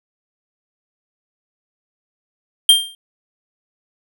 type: tone with exponential decay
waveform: square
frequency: 3185 Hz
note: G7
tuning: 27 cents sharp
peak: -4 dBFS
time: 2.69-2.95 s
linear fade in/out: 2 ms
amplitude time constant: 56 ms
effects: none